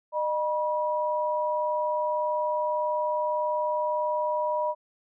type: tone pair together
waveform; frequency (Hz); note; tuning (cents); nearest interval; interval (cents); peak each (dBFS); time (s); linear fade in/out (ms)
sine; 610 / 968.3; D#5 / B5; -34 / -34; minor sixth; 800; -27; 0.12-4.75; 50
effects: none